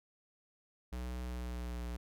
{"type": "tone with pitch glide", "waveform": "square", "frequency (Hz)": [61.74, 59.71], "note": ["B1", "A#1"], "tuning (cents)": [0, 42], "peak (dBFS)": -39, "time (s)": [0.92, 1.97], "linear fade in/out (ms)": 10, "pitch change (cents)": -58, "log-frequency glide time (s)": [1.24, 1.85], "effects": []}